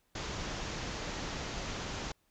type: low-pass noise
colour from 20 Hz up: pink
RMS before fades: -39 dBFS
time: 0.15-2.12 s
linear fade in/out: 5 ms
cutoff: 7100 Hz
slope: 96 dB/octave
effects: pink hiss -74 dBFS RMS until 2.3 s